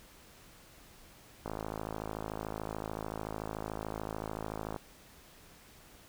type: click train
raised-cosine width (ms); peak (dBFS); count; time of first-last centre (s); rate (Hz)
1; -23; 178; 1.46-4.762; 53.6
effects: pink hiss -57 dBFS RMS until 6.08 s